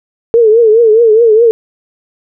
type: tone with vibrato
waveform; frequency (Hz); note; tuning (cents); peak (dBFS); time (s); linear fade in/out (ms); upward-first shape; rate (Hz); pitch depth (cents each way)
sine; 449.1; A4; +35; -3; 0.34-1.51; 0; triangle; 4.8; 120
effects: none